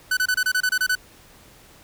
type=tone bursts; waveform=45% pulse; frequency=1500 Hz; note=F#6; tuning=23 cents sharp; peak=-18 dBFS; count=10; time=0.11-0.953 s; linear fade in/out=5 ms; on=60 ms; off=27 ms; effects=pink hiss -50 dBFS RMS until 1.83 s